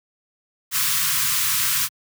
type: band-stop noise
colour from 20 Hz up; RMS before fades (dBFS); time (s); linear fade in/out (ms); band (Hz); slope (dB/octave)
white; -21; 0.71-1.89; 50; 180 to 1000; 96
effects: high-pass 100 Hz 12 dB/octave

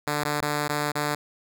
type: tone with dropouts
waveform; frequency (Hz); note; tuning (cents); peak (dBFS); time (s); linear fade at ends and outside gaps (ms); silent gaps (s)
5% pulse; 147.8; D3; +11; -13; 0.07-1.15; 5; 0.238-0.25 / 0.408-0.423 / 0.681-0.692 / 0.919-0.953
effects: none

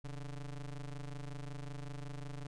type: ring-modulated tone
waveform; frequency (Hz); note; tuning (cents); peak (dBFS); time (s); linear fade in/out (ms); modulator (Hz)
square; 73; D2; -10; -39; 0.04-2.47; 5; 60.3
effects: resampled to 22050 Hz

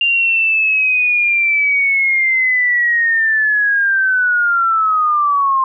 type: linear sweep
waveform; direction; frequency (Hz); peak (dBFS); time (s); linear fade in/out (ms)
sine; down; 2795 to 1050; -11; 0.01-5.64; 2
effects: none

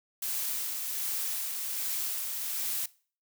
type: noise with tremolo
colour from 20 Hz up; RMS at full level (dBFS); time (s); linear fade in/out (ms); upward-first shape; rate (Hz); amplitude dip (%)
blue; -32; 0.22-2.86; 5; sine; 1.3; 30
effects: noise-tail reverb RT60 0.4 s tail -20 dB re dry

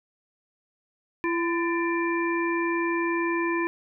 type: harmonic tone with a mistuned harmonic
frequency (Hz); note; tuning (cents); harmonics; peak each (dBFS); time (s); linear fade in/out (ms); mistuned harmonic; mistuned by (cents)
338.4; E4; +45; 1 / 3 / 5 / 7; -25 / -30 / -32 / -33; 1.24-3.67; 0; 5; +77
effects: none

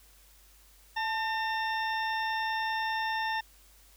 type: harmonic tone with a mistuned harmonic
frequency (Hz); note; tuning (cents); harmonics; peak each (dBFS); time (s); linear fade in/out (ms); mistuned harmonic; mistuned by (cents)
905; A5; +48; 1 / 2 / 3 / 4 / 6; -31 / -33 / -42 / -41 / -44; 0.96-3.41; 10; 1; -49
effects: added 50 Hz sine -59 dBFS peak until 3.96 s + white hiss -60 dBFS RMS until 3.96 s

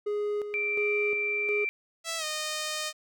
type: tone with tremolo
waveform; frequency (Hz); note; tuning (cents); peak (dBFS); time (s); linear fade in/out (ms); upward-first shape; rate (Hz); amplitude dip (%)
triangle; 415.3; G#4; 0; -25; 0.06-1.65; 10; square; 1.4; 55
type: tone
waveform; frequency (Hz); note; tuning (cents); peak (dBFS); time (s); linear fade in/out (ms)
sine; 2349; D7; 0; -27; 0.54-1.69; 0
type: tone with pitch glide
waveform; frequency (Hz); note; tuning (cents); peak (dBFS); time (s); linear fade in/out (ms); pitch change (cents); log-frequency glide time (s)
5% pulse; 659.3 to 615.1; E5 to D#5; 0 to -20; -19; 2.04-2.93; 50; -120; 2.18-2.24
effects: none

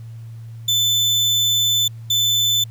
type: tone pair in turn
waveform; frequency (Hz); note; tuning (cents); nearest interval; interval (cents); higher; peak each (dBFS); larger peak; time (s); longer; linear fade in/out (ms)
35% pulse; 3520 / 3520; A7 / A7; 0 / 0; unison; 0; neither; -13; neither; 0.68-1.88 / 2.1-2.64; first; 5
effects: added 114 Hz sine -32 dBFS peak until 2.7 s + pink hiss -56 dBFS RMS until 2.7 s

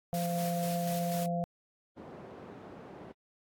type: harmonic tone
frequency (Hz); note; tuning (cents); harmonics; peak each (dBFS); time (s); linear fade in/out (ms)
172.5; F3; -21; 1 / 3 / 4; -32 / -38 / -34; 0.13-1.44; 0
type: noise with tremolo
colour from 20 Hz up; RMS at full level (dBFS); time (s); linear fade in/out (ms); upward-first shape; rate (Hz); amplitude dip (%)
white; -42; 0.14-1.26; 0; square; 4.1; 35
type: band-pass noise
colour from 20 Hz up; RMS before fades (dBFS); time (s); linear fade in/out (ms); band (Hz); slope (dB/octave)
white; -48; 1.96-3.13; 20; 120 to 550; 12
effects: AAC 64 kbps

